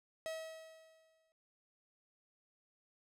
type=tone with exponential decay; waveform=45% pulse; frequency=642 Hz; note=E5; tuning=46 cents flat; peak=-38 dBFS; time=0.26-1.32 s; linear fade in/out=0 ms; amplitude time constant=230 ms; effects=low-pass 12000 Hz 12 dB/octave